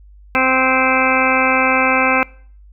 harmonic tone, 260.4 Hz, C4, 8 cents flat, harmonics 1 / 2 / 3 / 4 / 5 / 6 / 8 / 9 / 10, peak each -21 / -21 / -21 / -21 / -21 / -21 / -21 / -21 / -21 dBFS, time 0.35-2.23 s, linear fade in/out 0 ms, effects noise-tail reverb RT60 0.5 s tail -23 dB re dry + added 50 Hz sine -40 dBFS peak until 2.72 s

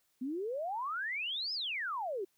sine exponential two-way sweep, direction up then down, 243.1 to 5274 to 357 Hz, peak -34 dBFS, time 0.21-2.25 s, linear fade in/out 10 ms, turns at 1.53 s, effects white hiss -75 dBFS RMS until 2.37 s

